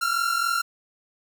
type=tone pair together; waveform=45% pulse; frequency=1353.2 / 1396.9 Hz; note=E6 / F6; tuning=+45 / 0 cents; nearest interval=minor second; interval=55 cents; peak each=-25 dBFS; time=0.01-0.62 s; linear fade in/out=10 ms; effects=none